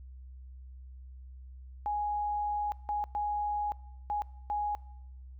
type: tone bursts at uneven times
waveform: sine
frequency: 830.6 Hz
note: G#5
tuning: in tune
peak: -29 dBFS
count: 5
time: 1.86-2.72 / 2.89-3.04 / 3.15-3.72 / 4.1-4.22 / 4.5-4.75 s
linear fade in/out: 0 ms
effects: noise-tail reverb RT60 1.0 s tail -23 dB re dry + added 64 Hz sine -45 dBFS peak until 5.39 s